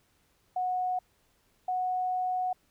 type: tone pair in turn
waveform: sine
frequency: 733 / 735.6 Hz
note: F#5 / F#5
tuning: -16 / -10 cents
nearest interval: unison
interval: 6 cents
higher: second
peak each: -27 dBFS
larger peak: neither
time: 0.56-0.99 / 1.68-2.53 s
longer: second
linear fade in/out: 5 ms
effects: pink hiss -69 dBFS RMS until 2.7 s